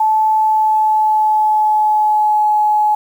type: tone with pitch glide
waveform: sine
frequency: 869 to 847.2 Hz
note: A5 to G#5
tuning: -22 to +34 cents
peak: -10 dBFS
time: 0-2.95 s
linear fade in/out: 5 ms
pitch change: -44 cents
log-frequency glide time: 0.34-2.57 s
effects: 7-bit